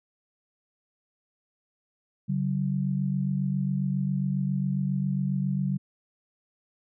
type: tone pair together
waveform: sine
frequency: 141.44 / 188.8 Hz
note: C#3 / F#3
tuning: +35 / +35 cents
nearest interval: perfect fourth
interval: 500 cents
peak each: -27 dBFS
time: 2.28-5.78 s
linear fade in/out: 20 ms
effects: none